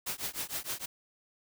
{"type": "noise with tremolo", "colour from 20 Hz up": "white", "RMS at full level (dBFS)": -33, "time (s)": [0.06, 0.86], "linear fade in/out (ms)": 10, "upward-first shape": "triangle", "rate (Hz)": 6.5, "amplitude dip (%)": 100, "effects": []}